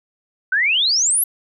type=exponential sweep; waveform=sine; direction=up; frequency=1480 to 11840 Hz; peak=-14 dBFS; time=0.52-1.24 s; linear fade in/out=5 ms; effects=none